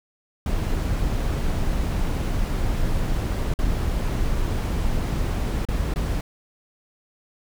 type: noise with dropouts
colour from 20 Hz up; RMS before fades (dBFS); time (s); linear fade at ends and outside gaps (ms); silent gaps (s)
brown; -23; 0.46-6.21; 2; 3.539-3.589 / 5.652-5.686 / 5.939-5.959
effects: none